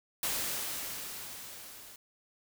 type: noise with level ramp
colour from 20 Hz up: white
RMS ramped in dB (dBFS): -32 to -51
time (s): 0.23-1.96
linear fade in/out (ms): 2
effects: none